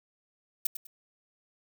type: noise with echo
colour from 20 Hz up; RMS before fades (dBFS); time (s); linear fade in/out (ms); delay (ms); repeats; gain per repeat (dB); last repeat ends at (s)
violet; -26; 0.65-0.67; 5; 100; 2; -11; 0.87
effects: none